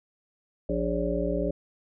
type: harmonic tone with a mistuned harmonic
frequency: 58.27 Hz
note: A#1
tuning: in tune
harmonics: 1 / 3 / 5 / 7 / 9 / 10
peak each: -32 / -32 / -32 / -32 / -32 / -32 dBFS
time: 0.69-1.51 s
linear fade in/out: 5 ms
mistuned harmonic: 9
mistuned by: +57 cents
effects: none

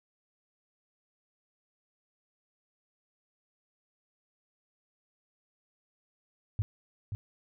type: tone with echo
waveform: sine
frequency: 103.83 Hz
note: G#2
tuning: in tune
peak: -25 dBFS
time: 6.59-6.62 s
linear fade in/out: 0 ms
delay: 530 ms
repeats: 1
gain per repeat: -7 dB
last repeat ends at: 7.15 s
effects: none

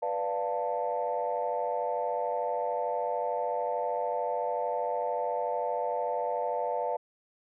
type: chord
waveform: sine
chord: B half-diminished seventh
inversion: none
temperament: equal with one note detuned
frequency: 493.9 / 587.3 / 698.5 / 886.1 Hz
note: B4 / D5 / F5 / A5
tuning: 0 / 0 / 0 / +12 cents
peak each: -33 dBFS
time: 0.02-6.97 s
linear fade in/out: 10 ms
effects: tanh soft clip ceiling -19 dBFS

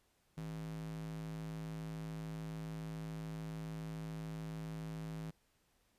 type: tone with high-pass filter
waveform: square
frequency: 53.5 Hz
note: A1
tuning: 48 cents flat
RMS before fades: -44 dBFS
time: 0.37-5.31 s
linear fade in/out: 10 ms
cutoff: 130 Hz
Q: 6.2
effects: pink hiss -75 dBFS RMS until 5.98 s + resampled to 32000 Hz

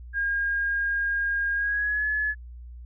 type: tone with pitch glide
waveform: sine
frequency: 1621 to 1708.5 Hz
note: G#6 to G#6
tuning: -42 to +49 cents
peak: -23 dBFS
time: 0.13-2.35 s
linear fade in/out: 50 ms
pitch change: +91 cents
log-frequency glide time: 1.54-2.06 s
effects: added 60 Hz sine -39 dBFS peak until 2.85 s

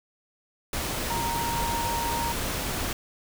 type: tone in noise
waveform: sine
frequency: 932.3 Hz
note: A#5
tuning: in tune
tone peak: -28 dBFS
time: 1.1-2.32 s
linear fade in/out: 2 ms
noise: pink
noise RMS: -30 dBFS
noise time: 0.73-2.93 s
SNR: -1 dB
effects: none

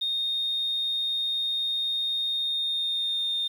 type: tone with pitch glide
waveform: sine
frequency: 3688 to 3644 Hz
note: A#7 to A#7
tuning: -19 to -40 cents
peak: -24 dBFS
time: 0.01-3.48 s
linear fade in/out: 10 ms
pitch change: -21 cents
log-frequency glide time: 2.27-3.36 s
effects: tanh soft clip ceiling -20 dBFS + 9-bit

